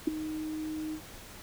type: tone with ADSR envelope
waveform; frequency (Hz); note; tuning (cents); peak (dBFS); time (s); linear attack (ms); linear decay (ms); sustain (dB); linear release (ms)
sine; 311.1; D#4; 0; -19; 0.07-1.01; 7; 10; -14; 76
effects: pink hiss -48 dBFS RMS until 1.42 s